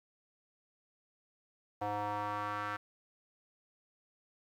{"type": "tone with band-pass filter sweep", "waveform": "square", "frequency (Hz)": 103.83, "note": "G#2", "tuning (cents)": 0, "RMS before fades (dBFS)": -37, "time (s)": [1.81, 2.77], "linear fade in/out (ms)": 10, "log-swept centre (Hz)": [770, 1400], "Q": 2.9, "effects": ["11-bit"]}